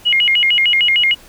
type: tone with vibrato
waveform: sine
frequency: 2489 Hz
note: D#7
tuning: in tune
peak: -10 dBFS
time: 0.05-1.15 s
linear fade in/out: 20 ms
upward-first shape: square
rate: 6.6 Hz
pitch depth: 270 cents each way
effects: pink hiss -43 dBFS RMS until 1.28 s